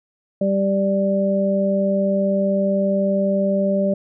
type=harmonic tone; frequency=196.1 Hz; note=G3; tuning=1 cent sharp; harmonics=1 / 2 / 3; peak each=-19 / -27 / -19 dBFS; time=0.41-3.94 s; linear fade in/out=5 ms; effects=none